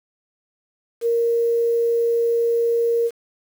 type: tone with quantisation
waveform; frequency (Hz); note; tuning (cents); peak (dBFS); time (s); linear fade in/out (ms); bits
sine; 466.2; A#4; 0; -16; 1.01-3.11; 50; 7
effects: none